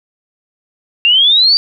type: exponential sweep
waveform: sine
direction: up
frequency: 2737 to 4708 Hz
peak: -6 dBFS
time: 1.05-1.57 s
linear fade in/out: 0 ms
effects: none